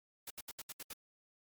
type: noise bursts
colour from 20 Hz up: white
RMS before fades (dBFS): -45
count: 7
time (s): 0.27-0.934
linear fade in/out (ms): 5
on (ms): 34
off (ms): 71
effects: MP3 96 kbps